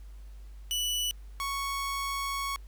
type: tone pair in turn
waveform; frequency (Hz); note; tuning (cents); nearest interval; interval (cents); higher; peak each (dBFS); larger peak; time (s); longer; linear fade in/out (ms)
sawtooth; 2960 / 1108.7; F#7 / C#6; 0 / 0; octave + perfect fourth; 1700; first; -25 / -27; first; 0.71-1.11 / 1.4-2.56; second; 0
effects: added 50 Hz sine -43 dBFS peak until 2.67 s + pink hiss -64 dBFS RMS until 2.67 s